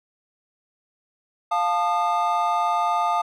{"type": "tone cluster", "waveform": "triangle", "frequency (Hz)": [702, 879, 1221], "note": ["F5", "A5", "D#6"], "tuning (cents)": [9, -2, -33], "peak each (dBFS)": -22, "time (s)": [1.51, 3.22], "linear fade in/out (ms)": 10, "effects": []}